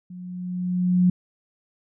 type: tone with level ramp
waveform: sine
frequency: 180.3 Hz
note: F#3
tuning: 45 cents flat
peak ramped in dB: -36 to -13 dBFS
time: 0.1-1.1 s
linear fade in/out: 5 ms
effects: none